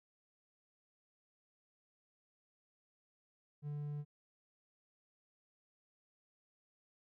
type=tone; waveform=triangle; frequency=146.83 Hz; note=D3; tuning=in tune; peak=-37 dBFS; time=3.62-4.05 s; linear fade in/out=50 ms; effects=none